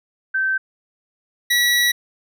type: tone pair in turn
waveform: sine / 25% pulse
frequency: 1549 / 1936.2 Hz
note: G6 / B6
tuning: -21 / -35 cents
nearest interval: major third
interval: 386 cents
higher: second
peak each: -17 / -11 dBFS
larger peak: second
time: 0.34-0.58 / 1.5-1.92 s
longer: second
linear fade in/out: 10 ms
effects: none